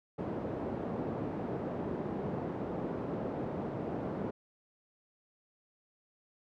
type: band-pass noise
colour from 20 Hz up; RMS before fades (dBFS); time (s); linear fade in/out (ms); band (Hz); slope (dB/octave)
pink; -37; 0.18-4.31; 10; 170 to 590; 12
effects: none